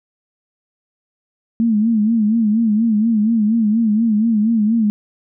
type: tone with vibrato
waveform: sine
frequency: 220 Hz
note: A3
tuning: in tune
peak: -12 dBFS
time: 1.6-4.9 s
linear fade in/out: 0 ms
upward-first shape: sine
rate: 4.2 Hz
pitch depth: 100 cents each way
effects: none